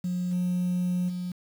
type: tone with level steps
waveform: sine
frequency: 179.5 Hz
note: F3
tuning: 48 cents sharp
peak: -25 / -22 / -29 dBFS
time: 0.04-1.32 s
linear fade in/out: 5 ms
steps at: 0.31 / 1.08 s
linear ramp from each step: 20 ms
effects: tanh soft clip ceiling -22 dBFS + 8-bit

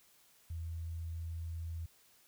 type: tone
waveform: sine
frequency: 82.7 Hz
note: E2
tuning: 6 cents sharp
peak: -38 dBFS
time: 0.5-1.86 s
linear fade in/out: 5 ms
effects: white hiss -66 dBFS RMS until 2.27 s

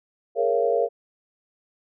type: chord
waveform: sine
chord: Bb minor seventh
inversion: third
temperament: equal with one note detuned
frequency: 415.3 / 466.2 / 554.4 / 683.3 Hz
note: Ab4 / Bb4 / Db5 / F5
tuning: 0 / 0 / 0 / -38 cents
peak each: -27 / -22 / -25 / -25 dBFS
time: 0.35-0.89 s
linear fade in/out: 50 ms
effects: none

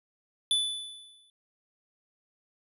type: tone with exponential decay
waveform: square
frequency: 3484 Hz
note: A7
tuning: 18 cents flat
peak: -22 dBFS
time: 0.51-1.3 s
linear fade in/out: 1 ms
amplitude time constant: 170 ms
effects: resampled to 32000 Hz

